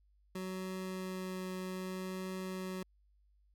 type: tone with vibrato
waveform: 25% pulse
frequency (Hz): 186.2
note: F#3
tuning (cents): +11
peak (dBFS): -35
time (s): 0.35-2.83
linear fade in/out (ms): 5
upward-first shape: triangle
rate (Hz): 0.63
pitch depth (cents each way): 9
effects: added 50 Hz sine -66 dBFS peak until 3.54 s